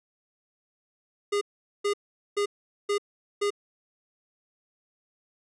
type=tone bursts; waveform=square; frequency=408.3 Hz; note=G#4; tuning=29 cents flat; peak=-24 dBFS; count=5; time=1.32-3.505 s; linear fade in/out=10 ms; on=93 ms; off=430 ms; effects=resampled to 22050 Hz